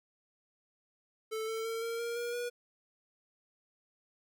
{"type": "tone with pitch steps", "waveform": "square", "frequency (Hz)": [440, 446.9, 453.9, 461.1, 468.3, 475.7, 483.2], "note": ["A4", "A4", "A#4", "A#4", "A#4", "A#4", "B4"], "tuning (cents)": [0, 27, -46, -19, 8, 35, -38], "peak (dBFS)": -35, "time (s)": [1.31, 2.5], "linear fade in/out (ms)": 20, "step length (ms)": 170, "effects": []}